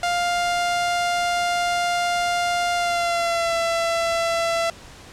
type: tone with pitch glide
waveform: sawtooth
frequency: 701 to 670.5 Hz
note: F5 to E5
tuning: +6 to +29 cents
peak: -16 dBFS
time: 0.03-4.7 s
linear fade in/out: 2 ms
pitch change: -77 cents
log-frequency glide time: 2.75-3.54 s
effects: pink hiss -43 dBFS RMS until 5.12 s + low-pass 8000 Hz 12 dB/octave